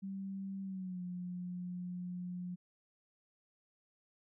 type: tone with pitch glide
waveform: sine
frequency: 194.1 to 179.02 Hz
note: G3 to F3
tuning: -17 to +43 cents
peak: -39 dBFS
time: 0.02-2.56 s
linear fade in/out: 20 ms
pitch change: -140 cents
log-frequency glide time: 0.63-1.02 s
effects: none